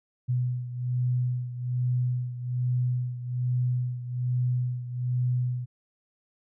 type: beating tone pair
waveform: sine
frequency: 124.1 / 125.3 Hz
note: B2 / B2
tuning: +9 / +25 cents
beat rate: 1.2 Hz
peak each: -26 / -31 dBFS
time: 0.28-5.66 s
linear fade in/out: 20 ms
effects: none